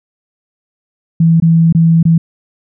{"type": "tone with dropouts", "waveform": "sine", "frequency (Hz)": 164.81, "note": "E3", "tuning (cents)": 0, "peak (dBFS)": -5, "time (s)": [1.2, 2.18], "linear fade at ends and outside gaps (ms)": 5, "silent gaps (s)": [[1.401, 1.422], [1.726, 1.748], [2.029, 2.052]], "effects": []}